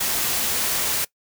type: noise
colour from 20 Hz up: white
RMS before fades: -23 dBFS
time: 0-1.05 s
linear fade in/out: 10 ms
effects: noise-tail reverb RT60 0.1 s tail -21 dB re dry